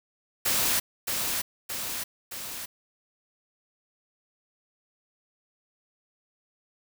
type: noise with echo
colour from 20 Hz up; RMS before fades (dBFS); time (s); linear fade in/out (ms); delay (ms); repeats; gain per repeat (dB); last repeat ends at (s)
white; -25; 0.45-0.8; 10; 620; 3; -4; 2.66
effects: none